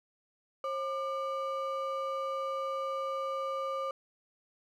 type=ring-modulated tone; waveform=triangle; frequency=868 Hz; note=A5; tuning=24 cents flat; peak=-27 dBFS; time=0.64-3.91 s; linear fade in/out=2 ms; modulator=330 Hz; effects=none